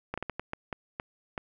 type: slowing click train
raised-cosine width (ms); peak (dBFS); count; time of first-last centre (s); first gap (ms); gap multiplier
0.5; -18; 9; 0.14-1.378; 36; 1.4
effects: none